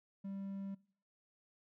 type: tone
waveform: triangle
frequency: 196 Hz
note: G3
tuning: in tune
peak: -39 dBFS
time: 0.24-0.75 s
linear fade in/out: 10 ms
effects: noise-tail reverb RT60 0.5 s tail -22 dB re dry